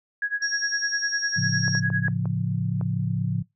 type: tone with tremolo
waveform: sine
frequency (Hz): 1661.2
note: G#6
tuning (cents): 0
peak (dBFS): -21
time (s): 0.22-2.08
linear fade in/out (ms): 2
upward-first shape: sine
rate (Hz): 9.9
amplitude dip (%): 90
type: tone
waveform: sine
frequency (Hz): 5600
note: F8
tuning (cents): +4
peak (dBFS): -28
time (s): 0.42-1.8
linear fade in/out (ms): 5
type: chord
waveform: sine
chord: A augmented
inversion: none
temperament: equal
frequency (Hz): 110 / 138.59 / 174.61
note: A2 / C#3 / E#3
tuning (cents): 0 / 0 / 0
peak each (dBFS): -27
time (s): 1.36-3.43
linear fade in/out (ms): 20
type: clicks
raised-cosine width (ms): 1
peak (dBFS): -23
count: 6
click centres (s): 1.68 / 1.751 / 1.902 / 2.083 / 2.256 / 2.812
effects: noise-tail reverb RT60 0.2 s tail -23 dB re dry